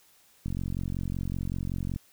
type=click train; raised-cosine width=5 ms; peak=-20 dBFS; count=69; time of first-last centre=0.46-1.961 s; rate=45.3 Hz; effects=white hiss -61 dBFS RMS until 2.12 s